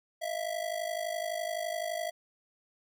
square ring-modulated tone, 659.3 Hz, E5, in tune, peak -30 dBFS, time 0.21-2.11 s, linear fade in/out 20 ms, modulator 25.9 Hz, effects none

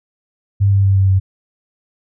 sine tone with pitch steps, 99.6 / 98.51 / 97.44 / 96.37 / 95.32 Hz, G2 / G2 / G2 / G2 / G2, +28 / +9 / -10 / -29 / -48 cents, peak -9 dBFS, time 0.6-1.2 s, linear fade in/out 20 ms, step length 120 ms, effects none

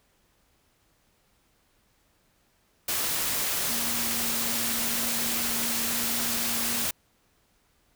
sine tone in noise, 233.1 Hz, A#3, in tune, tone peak -37 dBFS, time 3.69-6.85 s, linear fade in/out 5 ms, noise white, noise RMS -28 dBFS, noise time 2.88-6.91 s, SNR -12 dB, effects pink hiss -67 dBFS RMS until 7.95 s

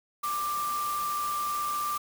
sine tone in noise, 1182 Hz, D6, 11 cents sharp, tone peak -28 dBFS, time 0.23-1.98 s, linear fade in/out 10 ms, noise white, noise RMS -39 dBFS, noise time 0.23-1.98 s, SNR +8 dB, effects none

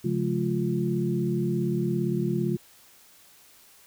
sine tone cluster, 136.4 / 174.3 / 211.8 / 350.7 Hz, C#3 / F3 / G#3 / F4, -28 / -3 / +34 / +7 cents, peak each -29 dBFS, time 0.04-2.57 s, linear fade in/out 10 ms, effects white hiss -55 dBFS RMS until 3.86 s

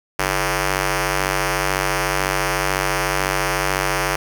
5% pulse ring-modulated tone, 190 Hz, F#3, 46 cents sharp, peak -4 dBFS, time 0.19-4.16 s, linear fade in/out 5 ms, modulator 237 Hz, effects none

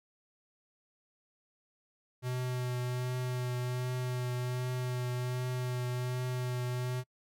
square tone with vibrato, 125.2 Hz, B2, 24 cents sharp, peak -33 dBFS, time 2.22-7.04 s, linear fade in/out 50 ms, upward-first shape triangle, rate 1.3 Hz, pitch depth 18 cents each way, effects noise-tail reverb RT60 0.1 s tail -26 dB re dry

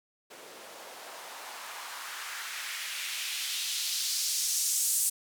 blue noise with band-pass filter sweep, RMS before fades -34 dBFS, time 0.3-5.1 s, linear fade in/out 10 ms, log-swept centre 390 to 8700 Hz, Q 1.5, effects none

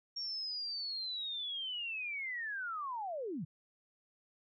sine linear sweep, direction down, 5570 to 128.7 Hz, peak -37 dBFS, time 0.16-3.45 s, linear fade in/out 10 ms, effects none

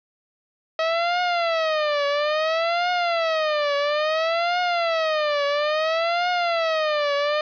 sawtooth tone with vibrato, 639 Hz, D#5, 46 cents sharp, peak -16 dBFS, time 0.79-7.41 s, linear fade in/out 2 ms, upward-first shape triangle, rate 0.59 Hz, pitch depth 210 cents each way, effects resampled to 11025 Hz + 8-bit

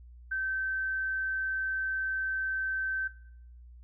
sine tone, 1546 Hz, G6, 24 cents flat, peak -29 dBFS, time 0.31-3.08 s, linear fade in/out 10 ms, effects noise-tail reverb RT60 0.6 s tail -17 dB re dry + added 60 Hz sine -48 dBFS peak until 3.83 s

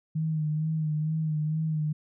sine tone with vibrato, 155.56 Hz, D#3, in tune, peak -25 dBFS, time 0.15-1.93 s, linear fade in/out 10 ms, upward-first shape sine, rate 2.2 Hz, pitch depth 39 cents each way, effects none

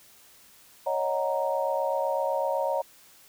sine chord, D# minor seventh, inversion third, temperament equal, 554.4 / 622.3 / 740 / 932.3 Hz, C#5 / D#5 / F#5 / A#5, 0 / 0 / 0 / 0 cents, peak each -28 / -30 / -34 / -30 dBFS, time 0.86-2.82 s, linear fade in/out 10 ms, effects white hiss -55 dBFS RMS until 3.28 s

